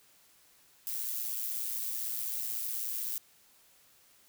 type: noise with amplitude modulation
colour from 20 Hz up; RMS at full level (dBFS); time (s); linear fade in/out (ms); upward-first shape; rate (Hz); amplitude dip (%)
violet; -33; 0.87-3.18; 0; sine; 116; 55
effects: white hiss -63 dBFS RMS until 4.28 s